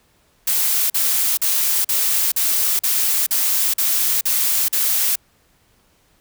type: noise bursts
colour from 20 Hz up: blue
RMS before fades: -18 dBFS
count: 10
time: 0.47-5.157 s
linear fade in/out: 5 ms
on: 430 ms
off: 43 ms
effects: pink hiss -59 dBFS RMS until 6.2 s